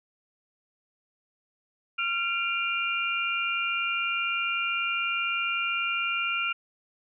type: tone cluster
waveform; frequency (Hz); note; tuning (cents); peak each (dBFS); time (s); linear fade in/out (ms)
sine; 1378 / 2392 / 2785; F6 / D7 / F7; -24 / +31 / -5; -30; 1.98-6.53; 10
effects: none